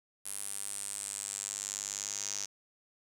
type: tone with band-pass filter sweep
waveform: sawtooth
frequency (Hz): 100.4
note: G2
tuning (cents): +42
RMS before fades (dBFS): -39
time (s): 0.25-2.46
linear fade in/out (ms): 10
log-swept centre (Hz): 10000 to 6200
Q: 6.2
effects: none